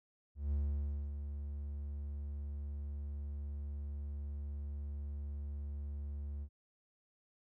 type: tone with ADSR envelope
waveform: triangle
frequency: 71.9 Hz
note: D2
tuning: 36 cents flat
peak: -29 dBFS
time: 0.35-6.49 s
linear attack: 170 ms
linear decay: 590 ms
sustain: -8 dB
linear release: 66 ms
effects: none